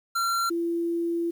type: tone pair in turn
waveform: square / sine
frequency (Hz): 1368 / 338.8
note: F6 / E4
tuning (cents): -36 / +48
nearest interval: 2 octaves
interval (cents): 2416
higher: first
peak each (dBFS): -24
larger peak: neither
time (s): 0.15-0.5 / 0.5-1.31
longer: second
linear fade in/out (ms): 10
effects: 9-bit